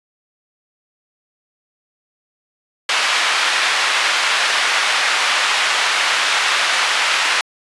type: band-pass noise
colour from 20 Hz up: white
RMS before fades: -17 dBFS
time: 2.89-7.41 s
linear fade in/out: 2 ms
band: 960 to 2900 Hz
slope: 12 dB/octave
effects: resampled to 24000 Hz